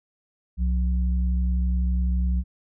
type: tone pair together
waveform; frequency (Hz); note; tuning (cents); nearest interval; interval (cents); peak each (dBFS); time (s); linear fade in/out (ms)
sine; 63.97 / 180; C2 / F#3; -38 / -47; octave + tritone; 1791; -20 / -30; 0.57-2.44; 50
effects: none